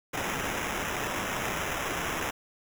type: noise with sample-and-hold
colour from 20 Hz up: white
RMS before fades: -32 dBFS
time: 0.13-2.31 s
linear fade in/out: 10 ms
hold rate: 4410 Hz
effects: none